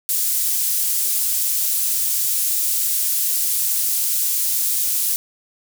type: high-pass noise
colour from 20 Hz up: pink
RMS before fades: -20 dBFS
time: 0.09-5.16 s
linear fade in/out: 0 ms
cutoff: 9400 Hz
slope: 12 dB/octave
effects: none